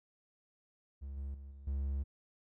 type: tone with level steps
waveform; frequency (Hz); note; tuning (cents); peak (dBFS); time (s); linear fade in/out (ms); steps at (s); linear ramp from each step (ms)
triangle; 69; C#2; -7; -39 / -36 / -44 / -47 / -31; 1.01-2.04; 20; 1.17 / 1.34 / 1.51 / 1.67; 5
effects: none